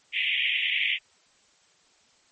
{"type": "band-pass noise", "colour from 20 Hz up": "pink", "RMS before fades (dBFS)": -26, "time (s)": [0.12, 0.99], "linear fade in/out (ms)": 50, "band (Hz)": [2000, 3300], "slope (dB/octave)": 96, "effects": ["white hiss -62 dBFS RMS until 2.31 s", "MP3 32 kbps"]}